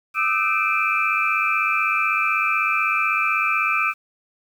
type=tone cluster; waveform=sine; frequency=1209 / 1305 / 1533 / 2364 / 2587 Hz; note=D6 / E6 / G6 / D7 / E7; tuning=+50 / -18 / -39 / +11 / -33 cents; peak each=-25 / -23 / -30 / -22 / -26 dBFS; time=0.14-3.94 s; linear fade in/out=50 ms; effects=8-bit